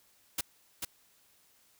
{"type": "noise with echo", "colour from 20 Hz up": "white", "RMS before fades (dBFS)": -32, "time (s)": [0.38, 0.41], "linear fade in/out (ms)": 5, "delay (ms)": 440, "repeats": 1, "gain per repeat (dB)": -4, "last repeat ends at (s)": 0.85, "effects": ["white hiss -66 dBFS RMS until 1.79 s"]}